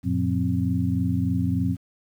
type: tone cluster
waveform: sine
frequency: 93.2 / 116.5 / 179.5 / 262.2 Hz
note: F#2 / A#2 / F3 / C4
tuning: +13 / -1 / +48 / +4 cents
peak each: -26 / -27 / -26 / -26 dBFS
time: 0.03-1.77 s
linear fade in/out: 50 ms
effects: 9-bit